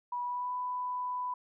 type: tone with pitch glide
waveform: sine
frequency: 976 to 994.8 Hz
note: B5 to B5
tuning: -21 to +12 cents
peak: -32 dBFS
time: 0.12-1.34 s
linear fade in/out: 5 ms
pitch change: +33 cents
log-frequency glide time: 0.22-0.53 s
effects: none